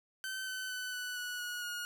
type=tone with pitch steps; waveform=sawtooth; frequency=1537 / 1520.2 / 1503.6 / 1487.2 / 1471 / 1454.9 / 1439.1 Hz; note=G6 / F#6 / F#6 / F#6 / F#6 / F#6 / F#6; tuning=-35 / +46 / +27 / +8 / -11 / -30 / -48 cents; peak=-34 dBFS; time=0.24-1.85 s; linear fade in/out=0 ms; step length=230 ms; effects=none